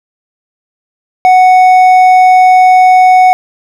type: tone with hard clipping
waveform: sine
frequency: 740 Hz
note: F#5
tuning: in tune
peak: -3 dBFS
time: 1.25-3.33 s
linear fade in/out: 0 ms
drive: 5 dB
effects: none